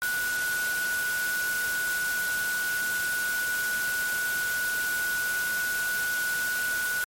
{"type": "tone in noise", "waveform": "sine", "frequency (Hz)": 1472, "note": "F#6", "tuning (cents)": -9, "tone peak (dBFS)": -26, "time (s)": [0.02, 7.04], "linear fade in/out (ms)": 0, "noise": "white", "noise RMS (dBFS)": -34, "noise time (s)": [0.02, 7.04], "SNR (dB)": 5, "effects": ["MP3 64 kbps"]}